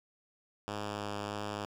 5% pulse tone with vibrato, 103.3 Hz, G#2, 9 cents flat, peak -25 dBFS, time 0.68-1.65 s, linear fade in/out 0 ms, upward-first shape sine, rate 1.6 Hz, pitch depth 9 cents each way, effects low-pass 7000 Hz 12 dB/octave + 9-bit

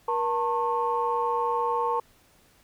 sine tone cluster, 476.8 / 893 / 1084 Hz, A#4 / A5 / C#6, +39 / +25 / -39 cents, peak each -28 / -26 / -28 dBFS, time 0.08-2 s, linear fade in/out 5 ms, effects tanh soft clip ceiling -14 dBFS + pink hiss -60 dBFS RMS until 2.63 s

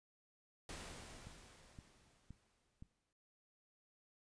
pink noise with exponential decay, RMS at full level -48 dBFS, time 0.69-3.13 s, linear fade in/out 2 ms, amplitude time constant 530 ms
click train, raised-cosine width 5 ms, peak -40 dBFS, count 4, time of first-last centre 1.27-2.824 s, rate 1.93 Hz
effects noise-tail reverb RT60 0.4 s tail -21 dB re dry + resampled to 22050 Hz

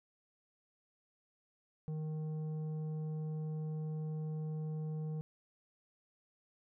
sine tone with tanh clipping, 155.4 Hz, D#3, 2 cents flat, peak -38 dBFS, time 1.88-5.21 s, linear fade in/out 0 ms, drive 8 dB, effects none

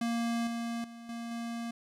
square tone with level steps, 233.1 Hz, A#3, in tune, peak -30 / -34 / -46 / -38 / -36 dBFS, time 0.01-1.71 s, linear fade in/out 5 ms, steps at 0.47 / 0.84 / 1.09 / 1.31 s, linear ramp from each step 2 ms, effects low-pass 10000 Hz 12 dB/octave + 12-bit

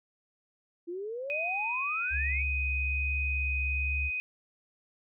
sine exponential sweep, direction up, 333.4 to 2349 Hz, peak -34 dBFS, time 0.87-2.44 s, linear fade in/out 20 ms
sine tone, 2502 Hz, D#7, 9 cents sharp, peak -30 dBFS, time 1.3-4.2 s, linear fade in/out 0 ms
sine tone with vibrato, 69 Hz, C#2, 7 cents flat, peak -30 dBFS, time 2.1-4.11 s, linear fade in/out 50 ms, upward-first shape triangle, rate 1.2 Hz, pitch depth 29 cents each way
effects none

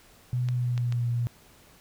sine tone with pitch glide, 124 to 119.43 Hz, B2 to A#2, +7 to +42 cents, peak -24 dBFS, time 0.33-1.27 s, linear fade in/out 0 ms, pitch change -65 cents, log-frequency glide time 0.51-1.07 s
clicks, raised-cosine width 0.2 ms, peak -22 dBFS, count 3, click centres 0.487 / 0.778 / 0.924 s
effects pink hiss -56 dBFS RMS until 1.8 s

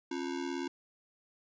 square ring-modulated tone, 310 Hz, D#4, 6 cents flat, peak -32 dBFS, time 0.11-0.68 s, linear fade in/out 5 ms, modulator 38.8 Hz, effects resampled to 16000 Hz

